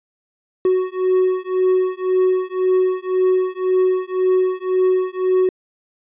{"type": "beating tone pair", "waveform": "triangle", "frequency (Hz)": [370, 371.9], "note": ["F#4", "F#4"], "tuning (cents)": [0, 9], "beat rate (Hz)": 1.9, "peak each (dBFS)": -16, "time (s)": [0.65, 5.49], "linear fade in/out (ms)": 2, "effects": ["resampled to 8000 Hz"]}